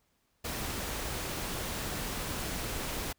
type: noise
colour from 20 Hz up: pink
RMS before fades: -36 dBFS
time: 0.44-3.13 s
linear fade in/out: 10 ms
effects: pink hiss -74 dBFS RMS until 3.18 s